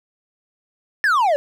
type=exponential sweep; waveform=triangle; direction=down; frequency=1817 to 554.4 Hz; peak=-12 dBFS; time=1.04-1.36 s; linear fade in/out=0 ms; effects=none